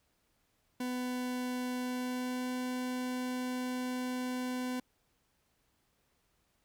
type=tone with pitch glide; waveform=40% pulse; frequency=250 to 251.9 Hz; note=B3 to B3; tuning=+21 to +34 cents; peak=-33 dBFS; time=0.8-4.8 s; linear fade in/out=5 ms; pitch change=+13 cents; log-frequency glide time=1.79-2.51 s; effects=pink hiss -75 dBFS RMS until 6.64 s